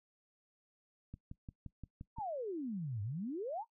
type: click train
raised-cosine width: 5 ms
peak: -34 dBFS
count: 7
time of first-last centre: 1.14-2.185 s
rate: 5.74 Hz
type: exponential two-way sweep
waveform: sine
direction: down then up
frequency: 970 to 97 to 970 Hz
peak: -37 dBFS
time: 2.16-3.65 s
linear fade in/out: 50 ms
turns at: 3.02 s
effects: noise-tail reverb RT60 0.1 s tail -19 dB re dry